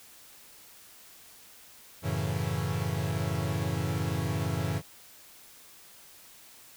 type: chord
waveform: 45% pulse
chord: F# minor seventh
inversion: none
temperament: equal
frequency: 92.5 / 110 / 138.59 / 164.81 Hz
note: F#2 / A2 / C#3 / E3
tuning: 0 / 0 / 0 / 0 cents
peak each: -34 dBFS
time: 2.02-4.82 s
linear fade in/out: 50 ms
effects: white hiss -53 dBFS RMS until 6.76 s